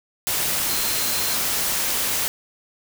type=tone in noise; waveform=sine; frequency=4132 Hz; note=C8; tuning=22 cents flat; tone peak=-32 dBFS; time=0.69-1.35 s; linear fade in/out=0 ms; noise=white; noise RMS=-23 dBFS; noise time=0.27-2.28 s; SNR=-12 dB; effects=none